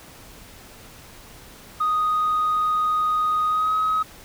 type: tone with pitch glide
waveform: sine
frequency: 1244.5 to 1270.6 Hz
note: D#6 to D#6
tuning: 0 to +36 cents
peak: -17 dBFS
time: 1.8-4.03 s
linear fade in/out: 10 ms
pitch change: +36 cents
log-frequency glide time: 3.48-3.74 s
effects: tanh soft clip ceiling -16 dBFS + pink hiss -45 dBFS RMS until 4.24 s